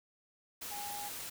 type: tone in noise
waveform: sine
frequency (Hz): 820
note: G#5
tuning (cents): -22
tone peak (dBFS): -42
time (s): 0.71-1.09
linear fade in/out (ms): 10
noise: white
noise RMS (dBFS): -43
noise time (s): 0.61-1.3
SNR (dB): -2
effects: none